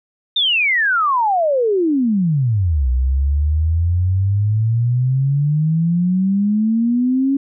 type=exponential two-way sweep; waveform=sine; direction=down then up; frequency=3700 to 61.74 to 278.3 Hz; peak=-13 dBFS; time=0.36-7.37 s; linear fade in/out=5 ms; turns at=2.89 s; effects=none